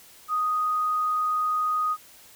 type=tone; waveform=sine; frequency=1244.5 Hz; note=D#6; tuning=in tune; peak=-22 dBFS; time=0.28-1.97 s; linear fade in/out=50 ms; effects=white hiss -51 dBFS RMS until 2.35 s